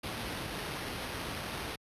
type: noise with sample-and-hold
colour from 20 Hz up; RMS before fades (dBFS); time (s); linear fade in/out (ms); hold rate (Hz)
pink; -38; 0.03-1.76; 10; 7350
effects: high-pass 60 Hz 12 dB/octave + resampled to 32000 Hz